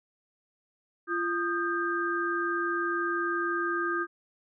sine tone cluster, 343.9 / 1232 / 1586 Hz, F4 / D#6 / G6, -27 / -17 / +20 cents, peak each -31 dBFS, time 1.07-4.07 s, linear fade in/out 50 ms, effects none

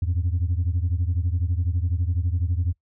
sine beating tone pair, 83.2 / 95.2 Hz, E2 / F#2, +17 / +50 cents, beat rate 12 Hz, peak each -21 / -23 dBFS, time 0.02-2.73 s, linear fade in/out 5 ms, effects noise-tail reverb RT60 0.1 s tail -21 dB re dry + tanh soft clip ceiling -17 dBFS

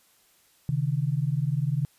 sine tone pair together, 133.12 / 153.2 Hz, C3 / D#3, +30 / -27 cents, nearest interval major second, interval 243 cents, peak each -26 dBFS, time 0.69-1.85 s, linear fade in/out 0 ms, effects white hiss -62 dBFS RMS until 1.98 s + resampled to 32000 Hz

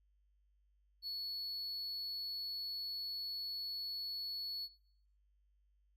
triangle tone, 4400 Hz, C#8, 14 cents flat, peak -38 dBFS, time 1.02-4.69 s, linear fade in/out 50 ms, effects noise-tail reverb RT60 0.6 s tail -18 dB re dry + added 50 Hz sine -70 dBFS peak until 5.96 s

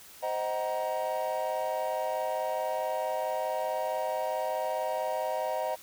triangle chord, C half-diminished seventh, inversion none, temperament just, 523.3 / 627.9 / 753.5 / 941.9 Hz, C5 / Eb5 / Gb5 / Bb5, 0 / +16 / +31 / +18 cents, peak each -33 / -30 / -33 / -33 dBFS, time 0.22-5.76 s, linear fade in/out 20 ms, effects tanh soft clip ceiling -19 dBFS + white hiss -51 dBFS RMS until 5.82 s

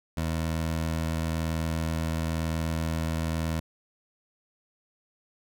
20% pulse tone with vibrato, 81 Hz, E2, 30 cents flat, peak -22 dBFS, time 0.17-3.6 s, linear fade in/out 5 ms, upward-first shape triangle, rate 7.6 Hz, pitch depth 9 cents each way, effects none

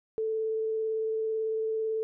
sine tone with vibrato, 440.9 Hz, A4, 4 cents sharp, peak -27 dBFS, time 0.18-2.03 s, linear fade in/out 0 ms, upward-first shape triangle, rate 18 Hz, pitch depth 12 cents each way, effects none

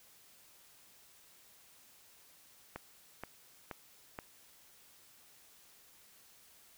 click train, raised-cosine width 0.5 ms, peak -26 dBFS, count 4, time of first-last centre 2.76-4.189 s, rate 2.1 Hz, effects white hiss -62 dBFS RMS until 6.77 s

